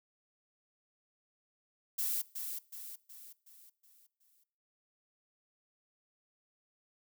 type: noise with echo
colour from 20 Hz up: violet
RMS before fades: -34 dBFS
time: 1.98-2.22 s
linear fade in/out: 10 ms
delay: 370 ms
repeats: 6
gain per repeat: -6 dB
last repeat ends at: 4.44 s
effects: noise-tail reverb RT60 0.6 s tail -21 dB re dry